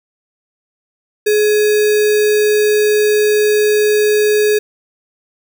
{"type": "tone with sample-and-hold", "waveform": "sine", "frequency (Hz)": 422.2, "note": "G#4", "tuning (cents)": 29, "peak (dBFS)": -9, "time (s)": [1.26, 4.59], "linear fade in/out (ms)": 10, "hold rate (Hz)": 2100, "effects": []}